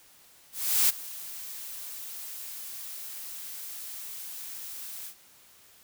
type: noise with ADSR envelope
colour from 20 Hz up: blue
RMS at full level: -21 dBFS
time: 0.52-5.15 s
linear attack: 370 ms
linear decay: 20 ms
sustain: -19 dB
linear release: 86 ms
effects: white hiss -57 dBFS RMS until 5.83 s